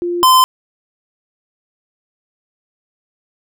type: tone pair in turn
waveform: sine / square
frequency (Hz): 349.2 / 1029.6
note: F4 / C6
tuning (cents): 0 / -28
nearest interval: octave + perfect fifth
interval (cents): 1872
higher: second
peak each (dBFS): -16 / -7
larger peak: second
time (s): 0.02-0.23 / 0.23-0.44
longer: neither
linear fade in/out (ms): 0
effects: none